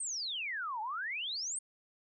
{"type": "exponential two-way sweep", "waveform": "sine", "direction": "down then up", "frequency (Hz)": [8870, 833, 8870], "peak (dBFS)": -35, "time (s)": [0, 1.59], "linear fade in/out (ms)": 5, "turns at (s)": 0.81, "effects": []}